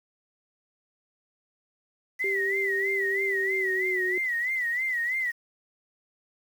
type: tone with vibrato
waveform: sine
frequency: 1975.5 Hz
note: B6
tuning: in tune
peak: -25 dBFS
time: 2.19-5.32 s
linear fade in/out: 20 ms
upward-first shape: sine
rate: 3.1 Hz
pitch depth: 110 cents each way
type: tone with pitch glide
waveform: sine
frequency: 392 to 367.9 Hz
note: G4 to F#4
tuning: 0 to -10 cents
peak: -29 dBFS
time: 2.24-4.18 s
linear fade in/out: 2 ms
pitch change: -110 cents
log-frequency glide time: 3.29-4.04 s
effects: 8-bit